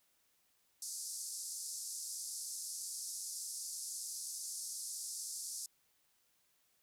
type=band-pass noise; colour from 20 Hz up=white; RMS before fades=-44 dBFS; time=0.82-5.66 s; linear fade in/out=2 ms; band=4800 to 11000 Hz; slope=48 dB/octave; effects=white hiss -75 dBFS RMS until 6.82 s